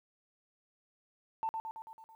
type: tone with echo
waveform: sine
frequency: 891 Hz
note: A5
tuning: 22 cents sharp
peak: -30 dBFS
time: 1.43-1.49 s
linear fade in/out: 0 ms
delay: 110 ms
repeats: 6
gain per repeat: -4 dB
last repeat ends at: 2.15 s
effects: tanh soft clip ceiling -26 dBFS + 12-bit